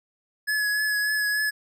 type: tone with vibrato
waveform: square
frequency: 1696 Hz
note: G#6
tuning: 36 cents sharp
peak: -23 dBFS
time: 0.47-1.51 s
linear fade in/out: 20 ms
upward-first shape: triangle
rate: 3.4 Hz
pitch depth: 24 cents each way
effects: none